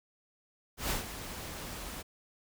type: noise with ADSR envelope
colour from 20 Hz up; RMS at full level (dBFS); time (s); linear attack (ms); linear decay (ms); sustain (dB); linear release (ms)
pink; -31; 0.77-2.03; 130; 130; -11; 22
effects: none